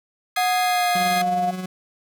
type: chord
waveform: 25% pulse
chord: Ab major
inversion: second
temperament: equal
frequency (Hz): 1244.5 / 1661.2 / 2093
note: Eb6 / Ab6 / C7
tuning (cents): 0 / 0 / 0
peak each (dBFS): -24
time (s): 0.36-1.22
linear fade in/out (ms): 5
type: tone with pitch glide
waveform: sine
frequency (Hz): 732 to 712.4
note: F#5 to F5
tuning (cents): -19 to +34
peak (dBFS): -19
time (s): 0.37-1.51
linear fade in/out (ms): 5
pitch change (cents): -47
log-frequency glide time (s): 0.62-0.9
type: tone with tremolo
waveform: 40% pulse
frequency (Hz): 184.6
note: F#3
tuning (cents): -4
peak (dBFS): -25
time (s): 0.95-1.66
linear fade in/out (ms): 5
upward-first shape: sine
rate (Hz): 19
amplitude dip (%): 45
effects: none